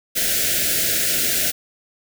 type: band-stop noise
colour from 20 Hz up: white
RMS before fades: -20 dBFS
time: 0.15-1.52 s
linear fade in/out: 20 ms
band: 710 to 1400 Hz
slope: 96 dB/octave
effects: none